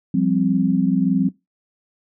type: chord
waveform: sine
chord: F suspended second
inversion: none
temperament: equal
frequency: 174.61 / 196 / 261.6 Hz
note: F3 / G3 / C4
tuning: 0 / 0 / 0 cents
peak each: -20 / -20 / -19 dBFS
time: 0.14-1.29 s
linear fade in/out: 5 ms
effects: noise-tail reverb RT60 0.2 s tail -19 dB re dry